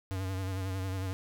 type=tone with vibrato; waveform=square; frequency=94.7 Hz; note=F#2; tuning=41 cents sharp; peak=-33 dBFS; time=0.11-1.13 s; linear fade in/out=0 ms; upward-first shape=sine; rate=11 Hz; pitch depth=44 cents each way; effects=none